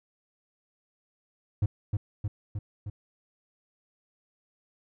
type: tone with echo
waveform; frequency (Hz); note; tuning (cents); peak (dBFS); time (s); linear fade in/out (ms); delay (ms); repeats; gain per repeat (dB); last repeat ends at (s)
triangle; 102.9; G#2; -16; -19; 1.62-1.66; 5; 310; 4; -3; 2.9
effects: none